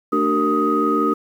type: tone cluster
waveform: sine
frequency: 223 / 295.4 / 381.3 / 460.4 / 1253 Hz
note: A3 / D4 / G4 / A#4 / D#6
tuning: +23 / +10 / -48 / -22 / +12 cents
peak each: -24 / -20 / -23 / -24 / -19 dBFS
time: 0.12-1.14 s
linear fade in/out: 10 ms
effects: tanh soft clip ceiling -6 dBFS + 8-bit